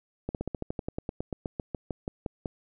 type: slowing click train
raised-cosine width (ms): 2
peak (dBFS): -18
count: 20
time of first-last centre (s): 0.29-2.458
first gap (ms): 58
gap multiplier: 1.07
effects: none